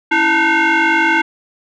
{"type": "tone with frequency modulation", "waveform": "sine", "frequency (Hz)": 328.3, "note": "E4", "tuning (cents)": -7, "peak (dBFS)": -9, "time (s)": [0.11, 1.22], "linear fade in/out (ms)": 10, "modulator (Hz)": 608, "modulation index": 3.5, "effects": ["tanh soft clip ceiling -7 dBFS"]}